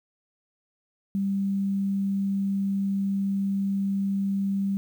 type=tone; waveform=sine; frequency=196.7 Hz; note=G3; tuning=6 cents sharp; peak=-23 dBFS; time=1.15-4.77 s; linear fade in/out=0 ms; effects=9-bit